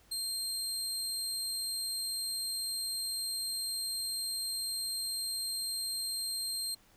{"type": "tone", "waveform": "25% pulse", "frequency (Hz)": 4186, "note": "C8", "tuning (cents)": 0, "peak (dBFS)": -29, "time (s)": [0.11, 6.75], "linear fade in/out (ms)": 10, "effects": ["pink hiss -64 dBFS RMS until 6.96 s"]}